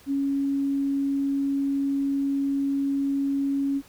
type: tone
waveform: sine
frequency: 277.2 Hz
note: C#4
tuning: in tune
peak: -22 dBFS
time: 0.06-3.82 s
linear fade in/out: 50 ms
effects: pink hiss -53 dBFS RMS until 3.88 s